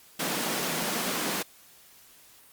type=high-pass noise; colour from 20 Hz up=pink; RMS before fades=-30 dBFS; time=0.19-1.43 s; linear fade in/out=10 ms; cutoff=160 Hz; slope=48 dB/octave; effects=white hiss -55 dBFS RMS until 2.52 s + Opus 48 kbps